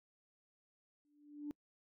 sine tone with exponential growth, 293.7 Hz, D4, in tune, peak -37 dBFS, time 1.05-1.51 s, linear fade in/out 0 ms, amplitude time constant 100 ms, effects noise-tail reverb RT60 0.1 s tail -26 dB re dry + tanh soft clip ceiling -34 dBFS

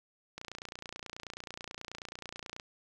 click train, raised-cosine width 0.2 ms, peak -24 dBFS, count 66, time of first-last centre 0.38-2.598 s, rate 29.3 Hz, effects none

